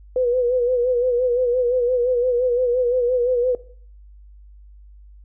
sine tone with vibrato, 493.9 Hz, B4, in tune, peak -16 dBFS, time 0.16-3.55 s, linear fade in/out 2 ms, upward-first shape sine, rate 5.8 Hz, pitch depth 62 cents each way, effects noise-tail reverb RT60 0.5 s tail -18 dB re dry + added 50 Hz sine -42 dBFS peak until 5.24 s

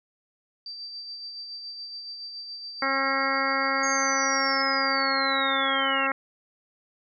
sine tone with tremolo, 4666 Hz, D8, 12 cents flat, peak -34 dBFS, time 0.66-4.62 s, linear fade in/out 2 ms, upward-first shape sine, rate 7.1 Hz, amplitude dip 35%
harmonic tone, 270.6 Hz, C#4, 42 cents flat, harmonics 1 / 2 / 3 / 4 / 5 / 6 / 7 / 8, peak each -34 / -32 / -33 / -31 / -28 / -33 / -30 / -31 dBFS, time 2.82-6.12 s, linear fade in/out 2 ms
sine linear sweep, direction down, 6550 to 2669 Hz, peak -29 dBFS, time 3.83-6.07 s, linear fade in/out 5 ms
effects none

